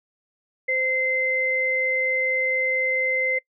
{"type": "tone pair together", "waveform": "sine", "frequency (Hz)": [517.8, 2071], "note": ["C5", "C7"], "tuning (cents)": [-18, -18], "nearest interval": "2 octaves", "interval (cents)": 2400, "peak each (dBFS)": [-27, -21], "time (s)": [0.68, 3.39], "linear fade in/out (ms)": 10, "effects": ["noise-tail reverb RT60 0.1 s tail -24 dB re dry"]}